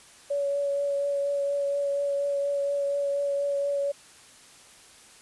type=tone with vibrato; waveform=sine; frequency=565 Hz; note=C#5; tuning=33 cents sharp; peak=-24 dBFS; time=0.3-3.92 s; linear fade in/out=10 ms; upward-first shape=triangle; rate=4.2 Hz; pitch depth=16 cents each way; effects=white hiss -52 dBFS RMS until 5.21 s + resampled to 24000 Hz